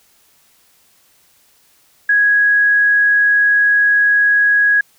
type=tone; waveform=sine; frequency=1661.2 Hz; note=G#6; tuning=in tune; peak=-9 dBFS; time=2.09-4.81 s; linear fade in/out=5 ms; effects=white hiss -54 dBFS RMS until 4.98 s